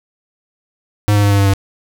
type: tone with pitch steps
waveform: square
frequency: 103.83 / 102.64 / 101.46 / 100.29 / 99.14 / 98 Hz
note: G#2 / G#2 / G#2 / G2 / G2 / G2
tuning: 0 / -20 / -40 / +40 / +20 / 0 cents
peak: -10 dBFS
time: 1.08-1.536 s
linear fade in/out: 0 ms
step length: 76 ms
effects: none